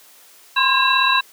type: tone cluster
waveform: sine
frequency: 1023 / 1060 / 1619 / 2692 / 3915 Hz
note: C6 / C6 / G#6 / E7 / B7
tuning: -39 / +22 / -45 / +36 / -16 cents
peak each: -20 dBFS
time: 0.56-1.21 s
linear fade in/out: 10 ms
effects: white hiss -48 dBFS RMS until 1.32 s + high-pass 300 Hz 12 dB/octave